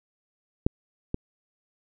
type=clicks; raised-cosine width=3 ms; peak=-7 / -14 dBFS; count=2; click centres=0.665 / 1.144 s; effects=none